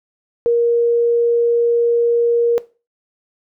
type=tone; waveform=sine; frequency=470.9 Hz; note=A#4; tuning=18 cents sharp; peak=-11 dBFS; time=0.46-2.58 s; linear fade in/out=0 ms; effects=noise-tail reverb RT60 0.3 s tail -18 dB re dry